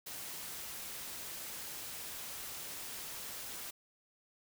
white noise with amplitude modulation, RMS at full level -43 dBFS, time 0.06-3.71 s, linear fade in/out 10 ms, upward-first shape sine, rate 261 Hz, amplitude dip 30%, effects none

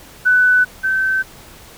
sine tone pair in turn, 1496 / 1540.7 Hz, F#6 / G6, +19 / -30 cents, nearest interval minor second, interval 51 cents, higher second, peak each -9 / -14 dBFS, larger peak first, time 0.25-0.65 / 0.83-1.23 s, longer neither, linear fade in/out 20 ms, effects pink hiss -41 dBFS RMS until 1.77 s

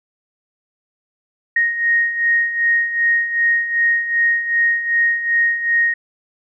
sine beating tone pair, 1864.7 / 1867.3 Hz, A#6 / A#6, 0 / +2 cents, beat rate 2.6 Hz, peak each -21 / -15 dBFS, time 1.56-5.94 s, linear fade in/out 5 ms, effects none

